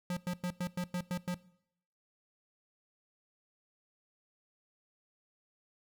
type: tone bursts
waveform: square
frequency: 178.7 Hz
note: F3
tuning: 40 cents sharp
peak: -33 dBFS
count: 8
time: 0.1-1.344 s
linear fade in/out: 2 ms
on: 68 ms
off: 100 ms
effects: noise-tail reverb RT60 0.7 s tail -20 dB re dry